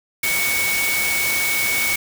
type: tone in noise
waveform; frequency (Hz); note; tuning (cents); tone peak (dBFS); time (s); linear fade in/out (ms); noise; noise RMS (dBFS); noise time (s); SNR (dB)
sine; 2230; C#7; +10; -20; 0.23-1.96; 5; white; -23; 0.23-1.96; 0
effects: none